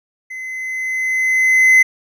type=tone with level ramp; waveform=triangle; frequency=2044 Hz; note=C7; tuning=41 cents flat; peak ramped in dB=-25 to -4 dBFS; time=0.3-1.83 s; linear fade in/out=10 ms; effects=none